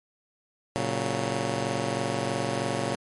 10% pulse chord, F# major, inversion first, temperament just, 115.62 / 138.75 / 185 Hz, A#2 / C#3 / F#3, -14 / +2 / 0 cents, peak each -22 / -23 / -25 dBFS, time 0.76-2.95 s, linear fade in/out 0 ms, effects MP3 48 kbps

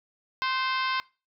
harmonic tone with a mistuned harmonic, 523.3 Hz, C5, in tune, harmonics 2 / 3 / 4 / 5 / 6 / 7 / 8 / 9 / 10, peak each -28 / -32 / -34 / -36 / -38 / -39 / -40 / -41 / -42 dBFS, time 0.42-1 s, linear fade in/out 0 ms, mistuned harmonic 3, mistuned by -35 cents, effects noise-tail reverb RT60 0.3 s tail -21 dB re dry

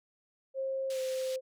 sine tone with pitch glide, 534 to 520.6 Hz, C5 to C5, +35 to -9 cents, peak -31 dBFS, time 0.54-1.41 s, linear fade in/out 50 ms, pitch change -44 cents, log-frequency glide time 0.9-1 s
pink band-pass noise, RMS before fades -47 dBFS, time 0.9-1.36 s, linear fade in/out 2 ms, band 2800 to 9100 Hz, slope 12 dB/octave
effects none

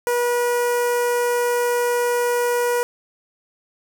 sawtooth tone with notch filter, 483.6 Hz, B4, 36 cents flat, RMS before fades -20 dBFS, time 0.07-2.83 s, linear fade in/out 0 ms, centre 3700 Hz, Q 0.89, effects none

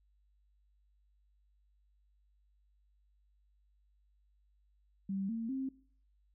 sine tone with pitch steps, 194.5 / 227.3 / 265.7 Hz, G3 / A#3 / C4, -13 / -43 / +27 cents, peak -34 dBFS, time 5.09-5.69 s, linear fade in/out 5 ms, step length 200 ms, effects noise-tail reverb RT60 0.5 s tail -20 dB re dry + added 50 Hz sine -68 dBFS peak until 6.34 s

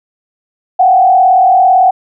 sine tone with frequency modulation, 744 Hz, F#5, 9 cents sharp, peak -4 dBFS, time 0.79-1.91 s, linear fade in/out 10 ms, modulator 37.9 Hz, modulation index 0.87, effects none

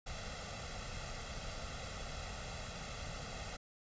pink noise with comb filter, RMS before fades -44 dBFS, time 0.06-3.57 s, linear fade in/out 10 ms, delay 1.5 ms, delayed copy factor +0.7, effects resampled to 16000 Hz

